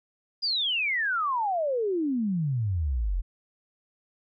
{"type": "exponential sweep", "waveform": "sine", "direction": "down", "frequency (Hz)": [4980, 40.08], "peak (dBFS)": -24, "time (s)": [0.42, 3.22], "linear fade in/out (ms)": 20, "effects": []}